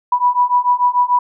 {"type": "beating tone pair", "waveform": "sine", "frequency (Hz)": [979, 985.8], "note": ["B5", "B5"], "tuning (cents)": [-15, -3], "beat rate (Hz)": 6.8, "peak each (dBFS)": [-15, -14], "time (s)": [0.12, 1.19], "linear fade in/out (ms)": 5, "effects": []}